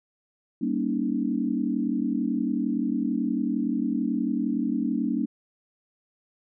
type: chord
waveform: sine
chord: Eb dominant seventh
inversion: first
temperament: just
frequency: 194.45 / 233.3 / 280 / 311.1 Hz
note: G3 / Bb3 / Db4 / Eb4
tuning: -14 / +2 / +18 / 0 cents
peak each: -31 / -27 / -28 / -31 dBFS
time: 0.61-5.26 s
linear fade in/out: 10 ms
effects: none